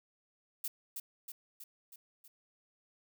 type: noise with echo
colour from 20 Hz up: violet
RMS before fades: -37 dBFS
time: 0.64-0.68 s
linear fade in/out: 5 ms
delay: 320 ms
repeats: 5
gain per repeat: -4 dB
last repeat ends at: 2.28 s
effects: none